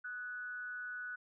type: tone with amplitude modulation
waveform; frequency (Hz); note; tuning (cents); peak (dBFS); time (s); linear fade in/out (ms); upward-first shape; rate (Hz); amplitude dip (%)
sine; 1480; F#6; 0; -38; 0.04-1.16; 10; sine; 224; 50
effects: none